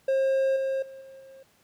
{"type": "tone with level steps", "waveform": "triangle", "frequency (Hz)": 535, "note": "C5", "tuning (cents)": 38, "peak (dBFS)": [-19, -23, -39, -42, -44], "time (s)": [0.08, 1.43], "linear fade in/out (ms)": 5, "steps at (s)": [0.56, 0.82, 1.01, 1.2], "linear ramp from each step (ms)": 5, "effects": ["pink hiss -63 dBFS RMS until 1.63 s", "high-pass 100 Hz 12 dB/octave"]}